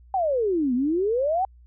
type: exponential two-way sweep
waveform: sine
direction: down then up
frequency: 795 to 238.9 to 792 Hz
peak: -20 dBFS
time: 0.14-1.45 s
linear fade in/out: 2 ms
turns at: 0.74 s
effects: added 60 Hz sine -48 dBFS peak until 1.66 s